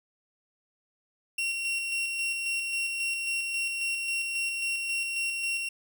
40% pulse tone with tremolo, 2739 Hz, F7, 34 cents flat, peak -26 dBFS, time 1.38-5.69 s, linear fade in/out 5 ms, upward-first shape square, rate 3.7 Hz, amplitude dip 30%, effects none

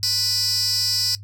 15% pulse tone with high-pass filter, 494.2 Hz, B4, 1 cent sharp, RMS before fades -21 dBFS, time 0.03-1.15 s, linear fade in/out 0 ms, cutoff 5100 Hz, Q 5.5, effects noise-tail reverb RT60 0.1 s tail -18 dB re dry + added 101 Hz sine -36 dBFS peak until 1.23 s

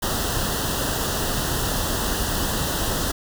pink band-stop noise, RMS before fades -24 dBFS, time 0.02-3.12 s, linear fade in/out 10 ms, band 1900 to 2700 Hz, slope 96 dB/octave, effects none

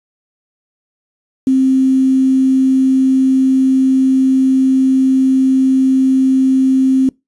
sine tone with quantisation, 263.4 Hz, C4, 12 cents sharp, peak -8 dBFS, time 1.47-7.09 s, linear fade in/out 2 ms, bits 6, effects noise-tail reverb RT60 0.2 s tail -24 dB re dry + resampled to 24000 Hz

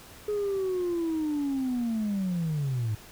sine linear sweep, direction down, 422.5 to 103.7 Hz, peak -24 dBFS, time 0.28-2.95 s, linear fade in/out 5 ms, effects tanh soft clip ceiling -24 dBFS + pink hiss -49 dBFS RMS until 3.11 s

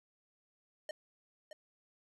square tone with echo, 613 Hz, D#5, 26 cents flat, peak -39 dBFS, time 0.89-0.91 s, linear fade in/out 2 ms, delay 620 ms, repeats 1, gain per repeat -9 dB, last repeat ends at 1.53 s, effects low-pass 9000 Hz 12 dB/octave

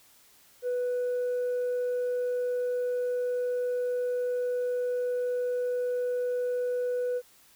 sine tone with tanh clipping, 493.9 Hz, B4, in tune, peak -27 dBFS, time 0.62-7.22 s, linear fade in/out 50 ms, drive 1 dB, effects white hiss -59 dBFS RMS until 7.55 s

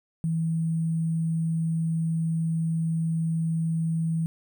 sine tone with sample-and-hold, 163.2 Hz, E3, 17 cents flat, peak -23 dBFS, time 0.24-4.26 s, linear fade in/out 0 ms, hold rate 8820 Hz, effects none

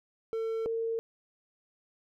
triangle / sine tone pair in turn, 450 / 455 Hz, A4 / A#4, +39 / -42 cents, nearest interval unison, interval 19 cents, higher second, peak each -28 / -29 dBFS, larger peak first, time 0.33-0.66 / 0.66-0.99 s, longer neither, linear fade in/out 0 ms, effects none

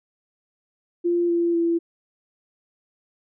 sine tone with pitch steps, 346.4 / 341.6 / 336.9 Hz, F4 / F4 / E4, -14 / -38 / +38 cents, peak -18 dBFS, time 1.04-1.79 s, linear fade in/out 20 ms, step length 250 ms, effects none

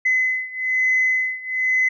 sine beating tone pair, 2030 / 2031.1 Hz, B6 / B6, +47 / +48 cents, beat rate 1.1 Hz, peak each -19 / -21 dBFS, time 0.05-1.89 s, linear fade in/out 10 ms, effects tanh soft clip ceiling -10 dBFS

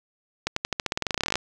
accelerating click train, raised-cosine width 0.2 ms, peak -7 dBFS, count 21, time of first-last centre 0.47-1.356 s, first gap 94 ms, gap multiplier 0.91, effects none

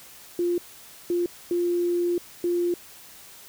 sine tone bursts at uneven times, 349.2 Hz, F4, in tune, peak -21 dBFS, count 4, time 0.39-0.58 / 1.1-1.26 / 1.51-2.18 / 2.44-2.74 s, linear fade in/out 2 ms, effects white hiss -47 dBFS RMS until 3.48 s

